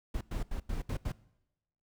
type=noise bursts at uneven times; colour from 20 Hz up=brown; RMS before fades=-34 dBFS; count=6; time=0.14-0.21 / 0.31-0.43 / 0.51-0.6 / 0.69-0.82 / 0.89-0.97 / 1.05-1.12 s; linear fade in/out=5 ms; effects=noise-tail reverb RT60 0.9 s tail -21 dB re dry